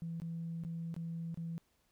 sine tone with dropouts, 166.2 Hz, E3, 15 cents sharp, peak -37 dBFS, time 0.02-1.58 s, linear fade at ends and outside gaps 0 ms, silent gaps 0.2-0.219 / 0.637-0.649 / 0.942-0.964 / 1.344-1.374 s, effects tanh soft clip ceiling -33 dBFS + pink hiss -75 dBFS RMS until 1.91 s

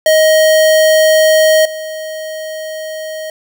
square tone with level steps, 628 Hz, D#5, 16 cents sharp, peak -7 / -22 dBFS, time 0.06-3.3 s, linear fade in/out 2 ms, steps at 1.65 s, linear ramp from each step 5 ms, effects none

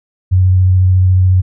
sine tone with vibrato, 92.5 Hz, F#2, in tune, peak -6 dBFS, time 0.31-1.42 s, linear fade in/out 20 ms, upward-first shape sine, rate 14 Hz, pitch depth 15 cents each way, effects none

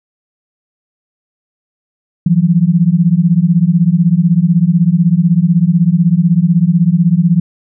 sine beating tone pair, 163.9 / 179.9 Hz, E3 / F#3, -10 / -48 cents, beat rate 16 Hz, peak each -10 dBFS, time 2.26-7.4 s, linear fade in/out 5 ms, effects none

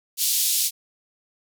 white band-pass noise, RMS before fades -22 dBFS, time 0.17-0.71 s, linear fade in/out 50 ms, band 3300 to 15000 Hz, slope 24 dB/octave, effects none

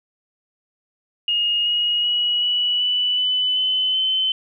sine tone with pitch steps, 2858 / 2886 / 2915 / 2943 / 2972 / 3002 / 3031 / 3061 Hz, F7 / F#7 / F#7 / F#7 / F#7 / F#7 / F#7 / G7, +39 / -44 / -26 / -10 / +7 / +24 / +41 / -42 cents, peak -17 dBFS, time 1.28-4.32 s, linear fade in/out 2 ms, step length 380 ms, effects none

